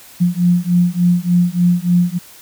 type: beating tone pair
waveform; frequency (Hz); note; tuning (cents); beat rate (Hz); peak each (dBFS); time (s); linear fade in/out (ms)
sine; 174.61 / 178.01; F3 / F3; 0 / +33; 3.4; -14; 0.2-2.19; 20
effects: white hiss -41 dBFS RMS until 2.41 s